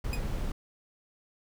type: noise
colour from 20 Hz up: brown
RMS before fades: -32 dBFS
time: 0.04-0.52 s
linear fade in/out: 5 ms
type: tone with exponential decay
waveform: sawtooth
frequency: 2489 Hz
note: D#7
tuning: in tune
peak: -29 dBFS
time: 0.13-0.22 s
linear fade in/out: 2 ms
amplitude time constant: 19 ms
effects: none